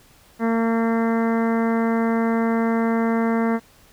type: harmonic tone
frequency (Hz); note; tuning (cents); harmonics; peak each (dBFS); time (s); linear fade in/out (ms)
228; A#3; -38; 1 / 2 / 3 / 4 / 5 / 6 / 7 / 8 / 9; -19 / -25 / -29 / -31 / -33 / -35 / -36 / -37 / -38; 0.39-3.6; 50
effects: pink hiss -53 dBFS RMS until 3.92 s